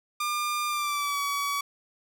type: tone with pitch glide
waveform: sawtooth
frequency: 1200 to 1135.9 Hz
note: D6 to C#6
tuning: +37 to +42 cents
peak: -23 dBFS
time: 0.2-1.61 s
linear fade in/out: 5 ms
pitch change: -95 cents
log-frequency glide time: 0.68-1.2 s
effects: none